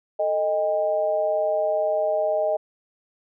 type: tone with amplitude modulation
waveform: sine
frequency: 622.3 Hz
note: D#5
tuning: in tune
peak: -16 dBFS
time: 0.19-2.57 s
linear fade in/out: 10 ms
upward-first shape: sine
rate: 182 Hz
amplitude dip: 80%
effects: none